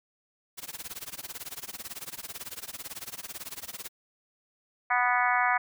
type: noise with tremolo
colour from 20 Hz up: white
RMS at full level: -37 dBFS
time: 0.57-3.89 s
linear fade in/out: 20 ms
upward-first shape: sine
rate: 18 Hz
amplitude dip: 95%
type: harmonic tone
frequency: 246.4 Hz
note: B3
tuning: 4 cents flat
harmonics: 3 / 4 / 5 / 6 / 7 / 8 / 9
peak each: -28 / -29 / -30 / -31 / -31 / -32 / -33 dBFS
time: 4.9-5.58 s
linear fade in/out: 10 ms
effects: none